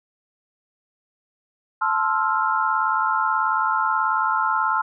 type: chord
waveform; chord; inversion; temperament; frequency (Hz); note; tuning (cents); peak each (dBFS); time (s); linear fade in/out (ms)
sine; F major seventh; first; equal with one note detuned; 876.4 / 1046.5 / 1318.5 / 1396.9; A5 / C6 / E6 / F6; -7 / 0 / 0 / 0; -24; 1.81-4.82; 10
effects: none